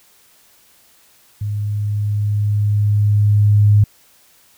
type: tone with level ramp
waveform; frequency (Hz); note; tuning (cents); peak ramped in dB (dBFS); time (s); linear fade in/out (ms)
sine; 103.83; G#2; 0; -19 to -7; 1.41-3.84; 5
effects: white hiss -52 dBFS RMS until 4.57 s